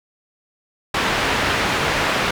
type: low-pass noise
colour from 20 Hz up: white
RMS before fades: -20 dBFS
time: 0.94-2.31 s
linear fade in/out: 5 ms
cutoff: 2300 Hz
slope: 12 dB/octave
effects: none